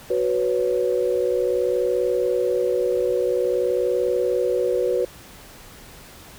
sine chord, F# suspended fourth, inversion none, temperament equal, 370 / 493.9 / 554.4 Hz, F#4 / B4 / C#5, 0 / 0 / 0 cents, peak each -23 / -21 / -26 dBFS, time 0.1-5.05 s, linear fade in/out 5 ms, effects pink hiss -44 dBFS RMS until 6.38 s

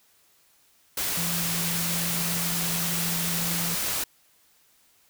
sine tone in noise, 170 Hz, F3, 46 cents flat, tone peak -31 dBFS, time 1.17-3.75 s, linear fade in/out 5 ms, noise white, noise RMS -28 dBFS, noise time 0.97-4.04 s, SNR -6 dB, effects white hiss -62 dBFS RMS until 5.09 s

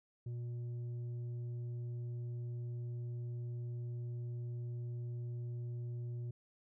sine tone with tanh clipping, 120 Hz, B2, 49 cents flat, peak -40 dBFS, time 0.26-6.31 s, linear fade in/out 5 ms, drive 5 dB, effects none

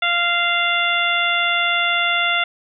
harmonic tone, 694 Hz, F5, 11 cents flat, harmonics 1 / 2 / 3 / 4 / 5, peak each -25 / -21 / -21 / -23 / -23 dBFS, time 0.02-2.44 s, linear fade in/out 5 ms, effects none

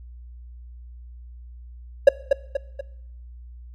triangle tone with echo, 554.4 Hz, C#5, in tune, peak -3 dBFS, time 2.07-2.09 s, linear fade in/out 5 ms, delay 240 ms, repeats 3, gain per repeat -7 dB, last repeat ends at 2.81 s, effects noise-tail reverb RT60 0.8 s tail -20 dB re dry + added 60 Hz sine -39 dBFS peak until 3.74 s

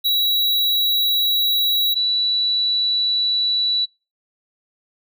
square / sine tone pair in turn, 3894 / 3944 Hz, B7 / B7, -25 / -3 cents, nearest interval unison, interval 22 cents, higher second, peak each -16 dBFS, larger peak neither, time 0.04-1.95 / 1.95-3.86 s, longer neither, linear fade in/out 20 ms, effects noise-tail reverb RT60 0.3 s tail -26 dB re dry

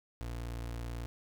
30% pulse tone, 58.27 Hz, A#1, in tune, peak -35 dBFS, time 0.21-1.06 s, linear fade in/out 0 ms, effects none

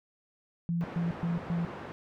sine tone bursts, 170 Hz, F3, 46 cents flat, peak -27 dBFS, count 4, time 0.69-1.65 s, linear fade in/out 0 ms, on 150 ms, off 120 ms
pink band-pass noise, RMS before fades -42 dBFS, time 0.81-1.92 s, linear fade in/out 0 ms, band 140 to 1500 Hz, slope 12 dB/octave
effects none

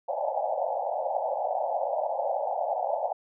pink band-pass noise, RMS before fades -29 dBFS, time 0.08-3.13 s, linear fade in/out 10 ms, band 540 to 870 Hz, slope 96 dB/octave, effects none

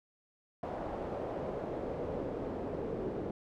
brown noise with band-pass filter sweep, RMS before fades -38 dBFS, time 0.63-3.31 s, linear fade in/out 2 ms, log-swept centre 640 to 410 Hz, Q 2, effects none

